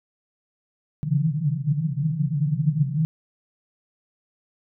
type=band-pass noise; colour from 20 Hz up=white; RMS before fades=-23 dBFS; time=1.03-3.05 s; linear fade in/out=0 ms; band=140 to 160 Hz; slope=96 dB/octave; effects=none